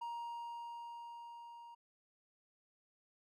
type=tone with level ramp; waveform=triangle; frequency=940 Hz; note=A#5; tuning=14 cents sharp; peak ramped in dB=-38 to -50 dBFS; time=0.01-1.75 s; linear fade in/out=10 ms; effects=none